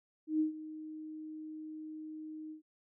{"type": "tone with ADSR envelope", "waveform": "sine", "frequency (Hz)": 311.1, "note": "D#4", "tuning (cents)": 0, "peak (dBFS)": -26, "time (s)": [0.27, 2.62], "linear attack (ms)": 130, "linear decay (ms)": 120, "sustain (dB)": -16, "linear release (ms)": 110, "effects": []}